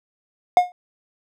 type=tone with exponential decay; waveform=triangle; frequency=718 Hz; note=F5; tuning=48 cents sharp; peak=-4 dBFS; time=0.57-0.72 s; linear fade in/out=1 ms; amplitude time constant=32 ms; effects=none